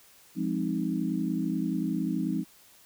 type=chord; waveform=sine; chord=F minor seventh; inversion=none; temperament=equal with one note detuned; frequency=174.61 / 205.9 / 261.6 / 311.1 Hz; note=F3 / Ab3 / C4 / Eb4; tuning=0 / -15 / 0 / 0 cents; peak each=-32 dBFS; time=0.35-2.45 s; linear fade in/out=50 ms; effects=white hiss -57 dBFS RMS until 2.85 s